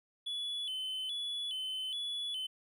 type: tone with vibrato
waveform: triangle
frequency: 3226 Hz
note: G7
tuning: 49 cents sharp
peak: -34 dBFS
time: 0.26-2.47 s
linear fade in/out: 10 ms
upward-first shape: square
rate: 1.2 Hz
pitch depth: 98 cents each way
effects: none